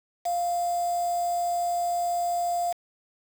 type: tone with quantisation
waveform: sine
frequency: 698.5 Hz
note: F5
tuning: in tune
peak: -24 dBFS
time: 0.25-2.73 s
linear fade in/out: 10 ms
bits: 6
effects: none